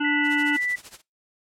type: harmonic tone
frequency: 293.7 Hz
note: D4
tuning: in tune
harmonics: 1 / 3 / 5 / 7 / 9 / 10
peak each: -23 / -32 / -28 / -41 / -36 / -35 dBFS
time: 0-0.57 s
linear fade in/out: 10 ms
type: tone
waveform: sine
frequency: 1976 Hz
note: B6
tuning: in tune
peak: -23 dBFS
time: 0.04-0.76 s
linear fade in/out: 10 ms
type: noise with tremolo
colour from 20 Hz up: white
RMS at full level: -40 dBFS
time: 0.23-1.02 s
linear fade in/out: 50 ms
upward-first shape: sine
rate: 13 Hz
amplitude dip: 85%
effects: noise-tail reverb RT60 0.2 s tail -22 dB re dry + low-pass 10000 Hz 12 dB/octave